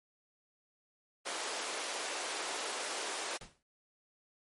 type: high-pass noise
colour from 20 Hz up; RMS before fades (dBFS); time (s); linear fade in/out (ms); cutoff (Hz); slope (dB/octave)
pink; -38; 1.25-3.38; 20; 390; 24
type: noise with exponential decay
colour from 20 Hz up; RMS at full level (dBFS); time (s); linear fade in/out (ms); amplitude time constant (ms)
pink; -45; 3.41-3.63; 1; 46
effects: low-pass 11000 Hz 12 dB/octave + MP3 48 kbps